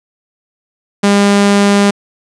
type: tone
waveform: sawtooth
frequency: 201.7 Hz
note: G3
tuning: 50 cents sharp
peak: -3 dBFS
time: 1.03-1.91 s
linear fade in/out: 10 ms
effects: resampled to 22050 Hz + 7-bit